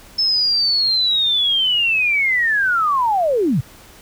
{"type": "linear sweep", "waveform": "sine", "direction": "down", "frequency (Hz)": [5274, 103.83], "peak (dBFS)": -14, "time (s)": [0.18, 3.61], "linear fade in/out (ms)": 10, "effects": ["pink hiss -44 dBFS RMS until 4.01 s"]}